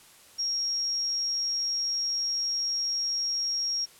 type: tone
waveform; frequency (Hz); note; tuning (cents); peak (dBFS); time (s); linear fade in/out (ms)
sine; 5588; F8; 0; -26; 0.38-3.86; 20
effects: white hiss -54 dBFS RMS until 3.99 s + low-pass 12000 Hz 12 dB/octave